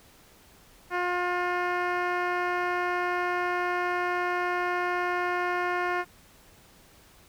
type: tone with low-pass filter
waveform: 10% pulse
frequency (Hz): 356.1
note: F4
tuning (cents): +34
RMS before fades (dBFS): -28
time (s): 0.9-6.05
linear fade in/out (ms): 50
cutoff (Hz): 2000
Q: 0.9
effects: pink hiss -56 dBFS RMS until 7.28 s